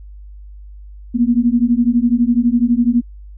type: beating tone pair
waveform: sine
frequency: 233.1 / 245.1 Hz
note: A#3 / B3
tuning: 0 / -13 cents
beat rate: 12 Hz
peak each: -14 dBFS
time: 1.14-3.02 s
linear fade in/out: 20 ms
effects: added 50 Hz sine -33 dBFS peak until 3.37 s